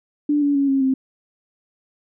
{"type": "tone with pitch steps", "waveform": "sine", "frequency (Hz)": [293.7, 286, 278.5, 271.2, 264.1], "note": ["D4", "D4", "C#4", "C#4", "C4"], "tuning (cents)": [0, -46, 8, -38, 16], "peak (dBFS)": -15, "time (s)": [0.29, 0.94], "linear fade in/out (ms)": 5, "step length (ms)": 130, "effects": []}